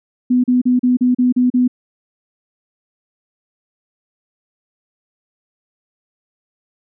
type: tone bursts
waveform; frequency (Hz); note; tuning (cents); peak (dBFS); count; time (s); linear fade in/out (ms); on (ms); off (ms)
sine; 249.2; B3; +16; -10; 8; 0.3-1.679; 10; 140; 37
effects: none